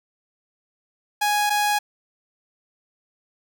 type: tone pair in turn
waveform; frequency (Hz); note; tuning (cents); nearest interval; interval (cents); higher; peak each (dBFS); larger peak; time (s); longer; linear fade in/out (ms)
sawtooth; 830.6 / 830.6; G#5 / G#5; 0 / 0; unison; 0; neither; -15; neither; 1.21-1.5 / 1.5-1.79; neither; 10
effects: none